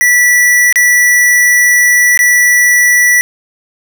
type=tone with dropouts; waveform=square; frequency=1957 Hz; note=B6; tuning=16 cents flat; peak=-6 dBFS; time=0.01-3.21 s; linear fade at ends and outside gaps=0 ms; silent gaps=0.726-0.758 / 2.175-2.191 s; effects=none